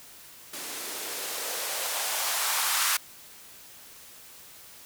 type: noise with band-pass filter sweep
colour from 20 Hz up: violet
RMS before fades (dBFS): -30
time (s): 0.53-2.97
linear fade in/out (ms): 5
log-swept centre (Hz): 270 to 1200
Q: 1.8
effects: white hiss -49 dBFS RMS until 4.85 s